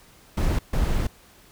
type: noise bursts at uneven times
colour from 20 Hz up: brown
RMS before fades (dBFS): -22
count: 2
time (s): 0.37-0.59 / 0.73-1.07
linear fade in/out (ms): 5
effects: pink hiss -53 dBFS RMS until 1.51 s